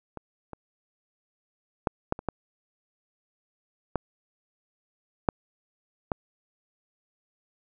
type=clicks; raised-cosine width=1 ms; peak=-23 / -24 / -9 / -10 / -23 / -13 / -11 / -6 / -12 dBFS; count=9; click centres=0.173 / 0.533 / 1.872 / 2.124 / 2.191 / 2.287 / 3.957 / 5.288 / 6.118 s; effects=none

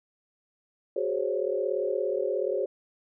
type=tone cluster; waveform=sine; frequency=375.1 / 416.1 / 522 / 559 Hz; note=F#4 / G#4 / C5 / C#5; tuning=+24 / +3 / -4 / +14 cents; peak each=-31 dBFS; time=0.96-2.66 s; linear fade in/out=5 ms; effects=none

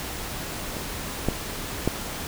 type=clicks; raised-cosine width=2 ms; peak=-18 / -8 / -7 dBFS; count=3; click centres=0.768 / 1.286 / 1.876 s; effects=pink hiss -33 dBFS RMS until 2.27 s

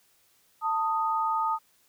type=tone pair together; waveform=sine; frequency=890.3 / 1244.5 Hz; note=A5 / D#6; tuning=+20 / 0 cents; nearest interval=tritone; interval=580 cents; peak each=-27 dBFS; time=0.61-1.59 s; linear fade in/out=50 ms; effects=white hiss -65 dBFS RMS until 1.88 s

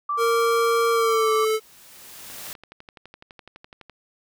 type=tone; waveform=sine; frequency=1168 Hz; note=D6; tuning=10 cents flat; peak=-22 dBFS; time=0.09-1.45 s; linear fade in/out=5 ms
type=tone with pitch glide; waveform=square; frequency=462.4 to 436.4 Hz; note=A#4 to A4; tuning=-14 to -14 cents; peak=-20 dBFS; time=0.17-1.6 s; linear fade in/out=50 ms; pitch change=-100 cents; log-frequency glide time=0.92-1.32 s
type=noise with exponential growth; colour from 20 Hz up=white; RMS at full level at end=-35 dBFS; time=0.5-2.53 s; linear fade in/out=1 ms; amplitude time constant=440 ms
type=click train; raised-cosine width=0.3 ms; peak=-27 dBFS; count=20; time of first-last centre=2.3-3.897 s; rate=11.9 Hz
effects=none

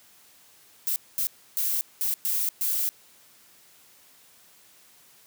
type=noise bursts at uneven times; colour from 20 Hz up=violet; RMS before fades=-26 dBFS; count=6; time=0.87-0.96 / 1.18-1.27 / 1.57-1.81 / 2.01-2.14 / 2.25-2.49 / 2.61-2.89 s; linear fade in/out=0 ms; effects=white hiss -56 dBFS RMS until 5.26 s + high-pass 80 Hz 12 dB/octave

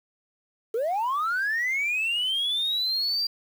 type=linear sweep; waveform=sine; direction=up; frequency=422.8 to 4761 Hz; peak=-22 dBFS; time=0.74-3.27 s; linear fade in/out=5 ms; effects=tanh soft clip ceiling -20 dBFS + 8-bit

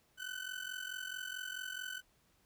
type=ring-modulated tone; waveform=30% pulse; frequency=1508 Hz; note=F#6; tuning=32 cents sharp; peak=-35 dBFS; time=0.17-2.02 s; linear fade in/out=50 ms; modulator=22.3 Hz; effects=pink hiss -72 dBFS RMS until 2.45 s

